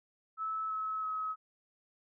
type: tone with pitch steps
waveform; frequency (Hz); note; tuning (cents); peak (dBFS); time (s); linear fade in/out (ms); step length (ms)
sine; 1304 / 1291.3 / 1278.6; E6 / E6 / D#6; -19 / -36 / +47; -33; 0.37-1.36; 50; 330
effects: none